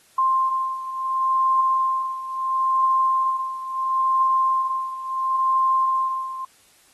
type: beating tone pair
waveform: sine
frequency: 1052 / 1052.73 Hz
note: C6 / C6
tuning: +9 / +10 cents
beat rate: 0.73 Hz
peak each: -20 / -24 dBFS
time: 0.18-6.45 s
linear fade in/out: 5 ms
effects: white hiss -56 dBFS RMS until 6.93 s + AAC 32 kbps